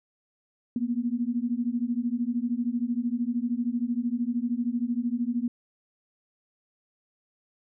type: beating tone pair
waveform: sine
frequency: 233.1 / 246.1 Hz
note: A#3 / B3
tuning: 0 / -6 cents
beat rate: 13 Hz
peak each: -28 dBFS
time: 0.76-5.48 s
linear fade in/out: 2 ms
effects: none